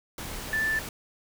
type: tone in noise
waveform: sine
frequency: 1760 Hz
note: A6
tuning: in tune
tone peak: -24 dBFS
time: 0.53-0.79 s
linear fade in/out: 2 ms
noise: pink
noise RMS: -37 dBFS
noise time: 0.18-0.89 s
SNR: +10 dB
effects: none